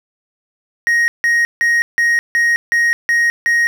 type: tone bursts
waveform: triangle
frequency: 1876 Hz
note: A#6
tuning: 11 cents sharp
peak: -9 dBFS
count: 8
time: 0.87-3.67 s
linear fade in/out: 0 ms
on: 210 ms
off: 160 ms
effects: none